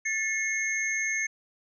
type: tone cluster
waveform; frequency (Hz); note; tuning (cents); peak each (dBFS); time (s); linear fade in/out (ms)
sine; 1763 / 2168 / 6350; A6 / C#7 / G8; +3 / -39 / +21; -32 / -28 / -34; 0.05-1.27; 10
effects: none